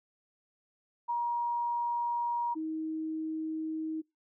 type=tone pair in turn; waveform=sine; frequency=950 / 316.3 Hz; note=A#5 / D#4; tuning=+33 / +29 cents; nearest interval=octave + perfect fifth; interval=1904 cents; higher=first; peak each=-28 / -32 dBFS; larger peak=first; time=1.08-2.55 / 2.55-4.02 s; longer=neither; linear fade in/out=20 ms; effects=noise-tail reverb RT60 0.2 s tail -24 dB re dry